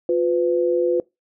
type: tone pair together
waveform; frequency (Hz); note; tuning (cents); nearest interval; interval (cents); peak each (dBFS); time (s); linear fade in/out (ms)
sine; 354.4 / 502; F4 / B4; +25 / +28; tritone; 603; -19; 0.09-1; 2
effects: noise-tail reverb RT60 0.2 s tail -22 dB re dry